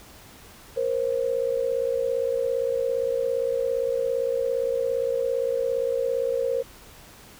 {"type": "tone pair together", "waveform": "sine", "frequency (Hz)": [473.5, 531], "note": ["A#4", "C5"], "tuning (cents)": [27, 25], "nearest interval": "major second", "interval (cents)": 198, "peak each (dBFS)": -25, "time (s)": [0.76, 6.63], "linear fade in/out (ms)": 20, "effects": ["pink hiss -48 dBFS RMS until 7.39 s"]}